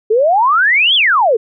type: exponential two-way sweep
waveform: sine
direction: up then down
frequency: 414.8 to 3494 to 414.8 Hz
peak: -8 dBFS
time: 0.1-1.37 s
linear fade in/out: 10 ms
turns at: 0.95 s
effects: none